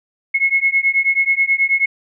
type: beating tone pair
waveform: sine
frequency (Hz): 2173 / 2182.3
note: C#7 / C#7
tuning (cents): -35 / -28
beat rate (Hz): 9.3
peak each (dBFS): -16 / -16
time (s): 0.34-1.86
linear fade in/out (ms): 10
effects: none